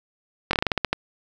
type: slowing click train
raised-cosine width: 0.3 ms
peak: -4 dBFS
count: 10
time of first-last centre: 0.51-0.93 s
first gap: 22 ms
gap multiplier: 1.18
effects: 7-bit